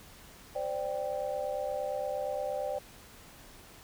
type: chord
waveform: sine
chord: C suspended second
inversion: none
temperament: equal with one note detuned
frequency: 518.7 / 587.3 / 784 Hz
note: C5 / D5 / G5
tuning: -15 / 0 / 0 cents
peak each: -36 / -34 / -38 dBFS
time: 0.55-2.79 s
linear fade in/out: 10 ms
effects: pink hiss -53 dBFS RMS until 3.83 s